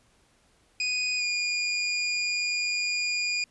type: tone with pitch glide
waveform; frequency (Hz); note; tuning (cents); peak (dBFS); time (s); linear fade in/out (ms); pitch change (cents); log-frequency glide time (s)
25% pulse; 2484 to 2433; D#7 to D#7; -3 to -39; -22; 0.8-3.44; 2; -36; 1.18-1.23
effects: pink hiss -64 dBFS RMS until 3.5 s + resampled to 24000 Hz